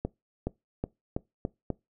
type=accelerating click train; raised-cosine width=2 ms; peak=-16 dBFS; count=6; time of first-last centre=0.05-1.703 s; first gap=420 ms; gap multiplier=0.88; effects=noise-tail reverb RT60 0.2 s tail -22 dB re dry